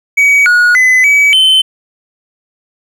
triangle tone with pitch steps, 2265 / 1451 / 2020 / 2281 / 3068 Hz, C#7 / F#6 / B6 / C#7 / G7, +37 / -34 / +39 / +49 / -38 cents, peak -3 dBFS, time 0.17-1.62 s, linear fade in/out 10 ms, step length 290 ms, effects none

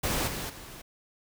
pink noise with level steps, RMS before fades -29 / -35 / -45 dBFS, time 0.03-0.82 s, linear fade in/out 10 ms, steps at 0.27 / 0.49 s, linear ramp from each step 10 ms, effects none

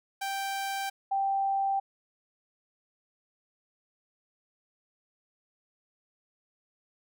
sawtooth / sine tone pair in turn, 784 / 784 Hz, G5 / G5, 0 / 0 cents, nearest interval unison, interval 0 cents, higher neither, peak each -27 / -25 dBFS, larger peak second, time 0.21-0.9 / 1.11-1.8 s, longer neither, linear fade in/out 10 ms, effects none

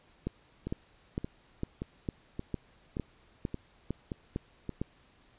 two click trains, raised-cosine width 3 ms, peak -22 / -19 dBFS, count 8 / 11, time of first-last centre 0.67-4.693 / 0.27-4.815 s, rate 1.74 / 2.2 Hz, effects pink hiss -63 dBFS RMS until 5.38 s + resampled to 8000 Hz

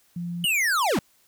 sine tone, 173.1 Hz, F3, 15 cents flat, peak -28 dBFS, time 0.16-0.45 s, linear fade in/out 5 ms
square linear sweep, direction down, 2997 to 146.83 Hz, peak -21 dBFS, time 0.44-0.99 s, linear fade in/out 2 ms
effects white hiss -62 dBFS RMS until 1.27 s

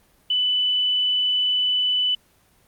sine tone, 2990 Hz, F#7, 17 cents sharp, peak -18 dBFS, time 0.3-2.15 s, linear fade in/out 5 ms, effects pink hiss -59 dBFS RMS until 2.67 s + Opus 24 kbps

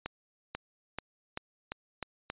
accelerating click train, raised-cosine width 0.3 ms, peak -19 dBFS, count 7, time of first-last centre 0.06-2.301 s, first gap 490 ms, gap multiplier 0.89, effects resampled to 8000 Hz

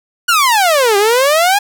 sawtooth exponential two-way sweep, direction down then up, 1480 to 392 to 839 Hz, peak -5 dBFS, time 0.28-1.59 s, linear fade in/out 10 ms, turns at 0.97 s, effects none

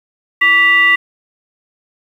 sine tone with frequency modulation, 1969 Hz, B6, 6 cents flat, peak -7 dBFS, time 0.41-0.96 s, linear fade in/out 10 ms, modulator 819 Hz, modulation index 0.61, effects 7-bit

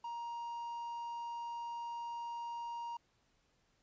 triangle tone with quantisation, 940 Hz, A#5, 14 cents sharp, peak -38 dBFS, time 0.04-2.97 s, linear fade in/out 5 ms, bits 11, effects pink hiss -75 dBFS RMS until 3.82 s + resampled to 16000 Hz

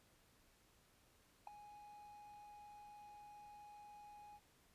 triangle tone with ADSR envelope, 830.6 Hz, G#5, in tune, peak -39 dBFS, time 1.47-4.4 s, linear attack 4 ms, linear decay 3 ms, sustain -15 dB, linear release 45 ms, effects pink hiss -72 dBFS RMS until 4.74 s + resampled to 32000 Hz

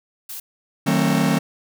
blue noise, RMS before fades -33 dBFS, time 0.29-0.4 s, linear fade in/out 5 ms
45% pulse chord, D# diminished seventh, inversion none, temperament just, 155.56 / 186.68 / 224 / 268.8 Hz, D#3 / F#3 / A3 / C4, 0 / +16 / +31 / +47 cents, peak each -22 dBFS, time 0.86-1.39 s, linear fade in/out 10 ms
effects none

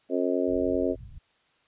harmonic tone, 90.1 Hz, F#2, 45 cents flat, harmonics 3 / 4 / 5 / 6 / 7, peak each -28 / -29 / -30 / -31 / -31 dBFS, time 0.09-0.96 s, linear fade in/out 50 ms
white low-pass noise, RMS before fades -43 dBFS, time 0.47-1.19 s, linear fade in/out 10 ms, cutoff 110 Hz, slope 24 dB/octave
effects white hiss -66 dBFS RMS until 1.67 s + resampled to 8000 Hz

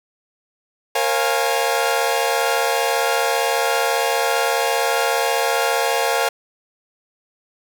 sawtooth chord, Bb minor seventh, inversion none, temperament equal with one note detuned, 466.2 / 541.1 / 698.5 / 830.6 Hz, Bb4 / Db5 / F5 / Ab5, 0 / -42 / 0 / 0 cents, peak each -19 dBFS, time 0.95-6.29 s, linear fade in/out 5 ms, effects none

